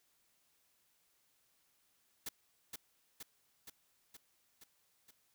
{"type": "noise with echo", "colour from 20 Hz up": "white", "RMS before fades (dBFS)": -42, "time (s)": [2.26, 2.29], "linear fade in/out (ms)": 5, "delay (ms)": 470, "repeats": 6, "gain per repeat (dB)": -3, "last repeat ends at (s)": 5.11, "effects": ["white hiss -75 dBFS RMS until 5.34 s"]}